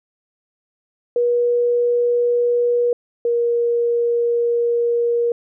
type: tone pair in turn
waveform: sine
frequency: 481.3 / 472.8 Hz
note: B4 / A#4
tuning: -45 / +24 cents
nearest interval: unison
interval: 31 cents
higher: first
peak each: -14 / -15 dBFS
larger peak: first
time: 1.16-2.93 / 3.25-5.32 s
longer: second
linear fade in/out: 2 ms
effects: none